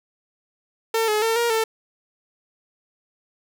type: tone with pitch steps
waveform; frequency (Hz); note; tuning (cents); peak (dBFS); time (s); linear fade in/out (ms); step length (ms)
sawtooth; 449.8 / 425.2 / 451.7 / 471.2 / 445.9; A4 / G#4 / A4 / A#4 / A4; +38 / +41 / +45 / +19 / +23; -15; 0.94-1.64; 5; 140
effects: none